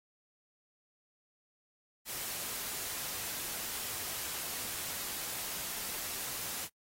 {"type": "noise", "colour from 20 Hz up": "white", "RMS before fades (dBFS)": -39, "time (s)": [2.05, 6.69], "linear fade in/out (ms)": 50, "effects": ["noise-tail reverb RT60 0.1 s tail -23 dB re dry", "AAC 48 kbps"]}